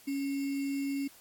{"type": "tone with sample-and-hold", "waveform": "sine", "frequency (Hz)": 277.2, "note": "C#4", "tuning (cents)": 0, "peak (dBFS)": -30, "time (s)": [0.07, 1.08], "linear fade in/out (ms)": 10, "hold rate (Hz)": 2450, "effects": ["white hiss -57 dBFS RMS until 1.2 s", "AAC 64 kbps"]}